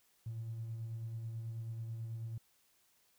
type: tone with tremolo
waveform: triangle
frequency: 113.6 Hz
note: A#2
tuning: 44 cents flat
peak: -34 dBFS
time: 0.26-2.38 s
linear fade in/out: 5 ms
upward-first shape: sine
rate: 9.2 Hz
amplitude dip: 45%
effects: tanh soft clip ceiling -36 dBFS + white hiss -72 dBFS RMS until 3.18 s